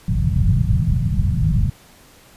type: low-pass noise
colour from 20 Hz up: white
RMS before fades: -17 dBFS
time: 0.08-1.7 s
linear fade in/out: 5 ms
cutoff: 170 Hz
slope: 48 dB/octave
effects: pink hiss -48 dBFS RMS until 2.36 s + resampled to 32000 Hz